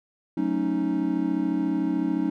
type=chord; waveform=triangle; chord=D# half-diminished seventh; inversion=first; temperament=equal; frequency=185 / 220 / 277.2 / 311.1 Hz; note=F#3 / A3 / C#4 / D#4; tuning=0 / 0 / 0 / 0 cents; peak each=-28 / -30 / -25 / -24 dBFS; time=0.37-2.3 s; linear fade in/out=5 ms; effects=none